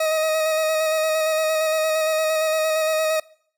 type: tone with vibrato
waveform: 40% pulse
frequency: 630 Hz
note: D#5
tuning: 21 cents sharp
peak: -18 dBFS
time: 0-3.2 s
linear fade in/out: 5 ms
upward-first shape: square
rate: 8.7 Hz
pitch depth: 17 cents each way
effects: noise-tail reverb RT60 0.6 s tail -23 dB re dry